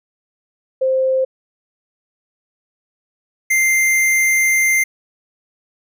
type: tone pair in turn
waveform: sine / square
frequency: 524 / 2092 Hz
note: C5 / C7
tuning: +2 / -1 cents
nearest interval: 2 octaves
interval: 2397 cents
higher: second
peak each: -13 dBFS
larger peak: neither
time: 0.81-1.25 / 3.5-4.84 s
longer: second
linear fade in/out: 10 ms
effects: none